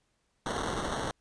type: noise with sample-and-hold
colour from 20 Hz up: violet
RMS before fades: -33 dBFS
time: 0.46-1.11 s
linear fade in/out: 0 ms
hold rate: 2450 Hz
effects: pink hiss -75 dBFS RMS until 1.2 s + resampled to 22050 Hz